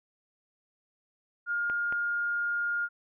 sine tone, 1416 Hz, F6, 23 cents sharp, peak -27 dBFS, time 1.46-2.89 s, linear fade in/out 50 ms
clicks, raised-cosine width 0.5 ms, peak -24 dBFS, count 2, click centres 1.699 / 1.925 s
effects none

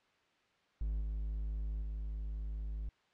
triangle tone with level steps, 52.4 Hz, G#1, 16 cents sharp, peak -31 / -33 / -35 dBFS, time 0.81-2.89 s, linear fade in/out 0 ms, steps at 1.01 / 1.82 s, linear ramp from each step 2 ms, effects white hiss -71 dBFS RMS until 3.13 s + low-pass 3000 Hz 12 dB/octave

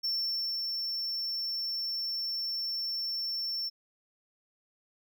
triangle tone with ADSR envelope, 5410 Hz, E8, 44 cents sharp, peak -27 dBFS, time 0.03-3.7 s, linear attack 19 ms, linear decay 540 ms, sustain -3 dB, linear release 24 ms, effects none

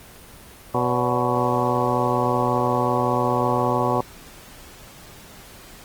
harmonic tone with a mistuned harmonic, 123.47 Hz, B2, in tune, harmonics 1 / 2 / 3 / 4 / 5 / 6 / 7 / 8 / 9, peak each -27 / -27 / -27 / -27 / -27 / -27 / -27 / -27 / -27 dBFS, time 0.74-4.01 s, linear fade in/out 5 ms, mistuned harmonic 5, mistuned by -110 cents, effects pink hiss -44 dBFS RMS until 5.84 s + Opus 24 kbps

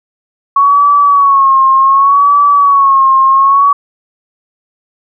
sine tone with vibrato, 1108.7 Hz, C#6, in tune, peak -4 dBFS, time 0.56-3.73 s, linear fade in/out 5 ms, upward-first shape sine, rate 0.67 Hz, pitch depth 66 cents each way, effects none

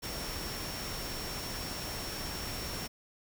sine tone in noise, 5480 Hz, F8, 34 cents flat, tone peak -43 dBFS, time 0.02-2.88 s, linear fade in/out 20 ms, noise pink, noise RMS -39 dBFS, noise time 0.02-2.88 s, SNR -7 dB, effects none

